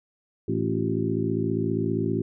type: harmonic tone with a mistuned harmonic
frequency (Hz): 55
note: A1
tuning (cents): 0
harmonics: 2 / 3 / 4 / 5 / 6 / 7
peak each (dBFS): -30 / -30 / -30 / -30 / -30 / -30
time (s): 0.48-2.22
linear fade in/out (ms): 5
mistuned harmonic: 6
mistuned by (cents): +75
effects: none